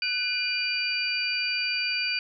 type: tone cluster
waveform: sine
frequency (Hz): 1498 / 2417 / 2906 / 4645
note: F#6 / D7 / F#7 / D8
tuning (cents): +21 / +49 / -32 / -20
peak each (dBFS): -35 / -28 / -35 / -29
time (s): 0.02-2.19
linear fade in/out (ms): 2
effects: none